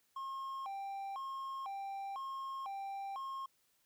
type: tone with vibrato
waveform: triangle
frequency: 920 Hz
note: A#5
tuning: 23 cents flat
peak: -38 dBFS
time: 0.16-3.46 s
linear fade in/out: 5 ms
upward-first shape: square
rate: 1 Hz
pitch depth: 270 cents each way
effects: white hiss -75 dBFS RMS until 3.85 s